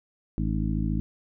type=harmonic tone with a mistuned harmonic; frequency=53.9 Hz; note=A1; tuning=35 cents flat; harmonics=1 / 2 / 3 / 4 / 5 / 6; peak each=-28 / -32 / -30 / -31 / -36 / -35 dBFS; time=0.38-1 s; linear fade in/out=0 ms; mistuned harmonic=6; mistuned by=-75 cents; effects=none